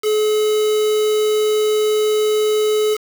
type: tone with quantisation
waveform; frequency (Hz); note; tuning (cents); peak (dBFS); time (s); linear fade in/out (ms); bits
triangle; 427; G#4; +48; -12; 0.02-2.98; 50; 4
effects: none